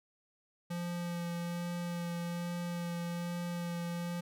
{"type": "tone with vibrato", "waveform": "square", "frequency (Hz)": 172.9, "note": "F3", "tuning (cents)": -17, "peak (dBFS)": -36, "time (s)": [0.7, 4.21], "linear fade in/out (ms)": 10, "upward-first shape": "sine", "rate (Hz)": 1.2, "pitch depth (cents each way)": 12, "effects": []}